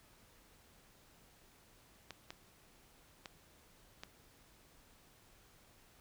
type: clicks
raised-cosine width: 0.2 ms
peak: -28 dBFS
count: 4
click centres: 2.107 / 2.305 / 3.258 / 4.035 s
effects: pink hiss -65 dBFS RMS until 6 s